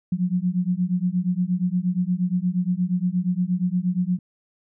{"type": "beating tone pair", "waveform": "sine", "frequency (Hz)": [176, 184.5], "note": ["F3", "F#3"], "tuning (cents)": [14, -5], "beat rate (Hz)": 8.5, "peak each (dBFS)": -23, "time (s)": [0.12, 4.19], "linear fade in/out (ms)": 5, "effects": []}